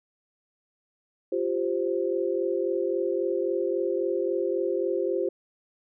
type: chord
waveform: sine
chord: F suspended second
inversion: none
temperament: just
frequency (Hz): 349.2 / 392.9 / 523.8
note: F4 / G4 / C5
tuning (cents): 0 / +4 / +2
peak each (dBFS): -28 / -28 / -29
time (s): 1.32-5.29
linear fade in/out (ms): 5
effects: none